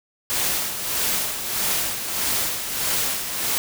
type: noise with tremolo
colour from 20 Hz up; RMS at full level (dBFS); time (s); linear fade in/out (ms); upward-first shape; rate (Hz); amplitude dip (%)
white; -22; 0.3-3.58; 0; sine; 1.6; 55
effects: none